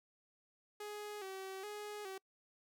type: tone with vibrato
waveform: sawtooth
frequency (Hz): 399.7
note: G4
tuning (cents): +34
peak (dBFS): -40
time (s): 0.8-2.18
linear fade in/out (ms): 5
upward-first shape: square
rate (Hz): 1.2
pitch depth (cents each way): 75
effects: noise-tail reverb RT60 0.1 s tail -26 dB re dry